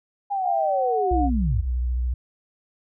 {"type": "linear sweep", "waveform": "sine", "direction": "down", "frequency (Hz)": [818, 46.1], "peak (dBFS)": -22, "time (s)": [0.3, 1.67], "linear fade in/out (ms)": 20}
{"type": "tone with pitch glide", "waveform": "sine", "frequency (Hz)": [786, 720.8], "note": ["G5", "F#5"], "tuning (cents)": [4, -45], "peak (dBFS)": -22, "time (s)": [0.43, 1.3], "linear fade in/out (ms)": 50, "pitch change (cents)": -149, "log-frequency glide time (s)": [0.57, 1.17]}
{"type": "tone with vibrato", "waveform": "sine", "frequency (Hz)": 61.5, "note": "B1", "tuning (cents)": -7, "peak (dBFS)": -21, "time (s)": [1.11, 2.14], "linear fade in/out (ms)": 5, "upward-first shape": "sine", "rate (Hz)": 14, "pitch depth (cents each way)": 44}
{"effects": []}